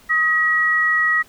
sine tone pair together, 1260.8 / 1914 Hz, D#6 / A#6, +23 / +45 cents, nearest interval perfect fifth, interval 722 cents, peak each -22 / -15 dBFS, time 0.09-1.23 s, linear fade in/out 20 ms, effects pink hiss -50 dBFS RMS until 1.28 s

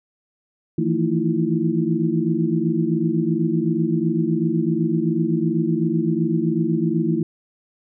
sine tone cluster, 160.4 / 168.3 / 224.9 / 317.5 / 340.3 Hz, E3 / E3 / A3 / D#4 / F4, -47 / +36 / +38 / +35 / -45 cents, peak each -24 dBFS, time 0.78-7.23 s, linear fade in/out 5 ms, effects none

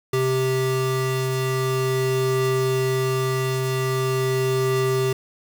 square tone pair together, 130.81 / 392 Hz, C3 / G4, 0 / 0 cents, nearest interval octave + perfect fifth, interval 1900 cents, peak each -24 / -23 dBFS, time 0.13-5.13 s, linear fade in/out 5 ms, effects 8-bit

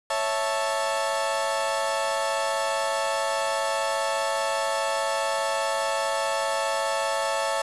30% pulse chord, A major, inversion first, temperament equal, 554.4 / 659.3 / 880 Hz, C#5 / E5 / A5, 0 / 0 / 0 cents, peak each -26 dBFS, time 0.1-7.62 s, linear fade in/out 5 ms, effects resampled to 24000 Hz + 7-bit

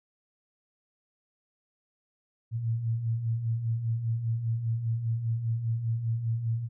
sine beating tone pair, 110.7 / 115.7 Hz, A2 / A#2, +11 / -13 cents, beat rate 5 Hz, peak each -35 / -27 dBFS, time 2.51-6.69 s, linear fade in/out 50 ms, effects none

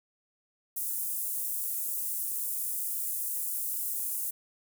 pink high-pass noise, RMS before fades -33 dBFS, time 0.76-4.31 s, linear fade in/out 10 ms, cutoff 9700 Hz, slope 24 dB/octave, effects none

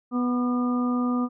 harmonic tone with a mistuned harmonic, 246.9 Hz, B3, in tune, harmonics 1 / 2 / 3 / 4 / 5, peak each -22 / -35 / -38 / -40 / -32 dBFS, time 0.11-1.29 s, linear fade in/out 50 ms, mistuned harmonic 5, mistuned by -33 cents, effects none

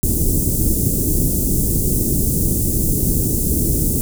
pink band-stop noise, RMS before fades -17 dBFS, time 0.03-4.01 s, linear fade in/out 0 ms, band 360 to 8100 Hz, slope 24 dB/octave, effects none

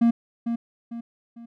triangle tone with echo, 233.1 Hz, A#3, in tune, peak -13 dBFS, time 0.01-0.11 s, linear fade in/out 10 ms, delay 450 ms, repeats 3, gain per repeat -8 dB, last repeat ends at 1.46 s, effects none

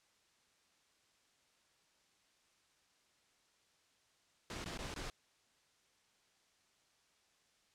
pink noise with dropouts, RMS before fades -44 dBFS, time 4.5-5.1 s, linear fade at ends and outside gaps 1 ms, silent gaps 4.643-4.659 / 4.775-4.789 / 4.941-4.961 s, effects white hiss -73 dBFS RMS until 7.74 s + low-pass 7000 Hz 12 dB/octave

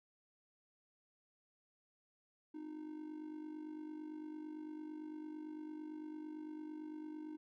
triangle tone with amplitude modulation, 307.4 Hz, D#4, 21 cents flat, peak -40 dBFS, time 2.54-7.37 s, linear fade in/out 10 ms, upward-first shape sine, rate 48.9 Hz, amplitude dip 65%, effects none

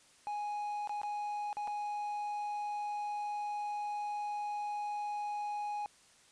triangle tone with dropouts, 830.6 Hz, G#5, in tune, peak -33 dBFS, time 0.27-5.86 s, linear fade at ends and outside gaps 0 ms, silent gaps 0.874-0.894 / 1.016-1.033 / 1.529-1.569 / 1.674-1.678 s, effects white hiss -63 dBFS RMS until 6.31 s + resampled to 22050 Hz

